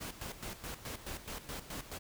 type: noise with tremolo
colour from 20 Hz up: pink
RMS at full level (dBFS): -42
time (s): 0-1.99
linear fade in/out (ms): 20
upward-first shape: square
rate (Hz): 4.7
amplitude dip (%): 70
effects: none